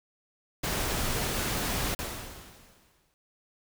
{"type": "noise", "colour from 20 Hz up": "pink", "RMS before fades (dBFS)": -30, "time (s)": [0.63, 1.95], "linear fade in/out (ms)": 10}
{"type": "noise with exponential decay", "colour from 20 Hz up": "pink", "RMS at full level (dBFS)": -33, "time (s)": [1.99, 3.14], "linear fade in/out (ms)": 0, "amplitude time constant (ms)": 250}
{"effects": []}